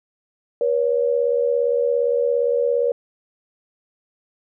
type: tone pair together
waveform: sine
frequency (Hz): 482.4 / 559.8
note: B4 / C#5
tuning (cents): -41 / +17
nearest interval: minor third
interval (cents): 258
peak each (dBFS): -18 / -21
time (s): 0.61-2.92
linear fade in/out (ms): 2
effects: none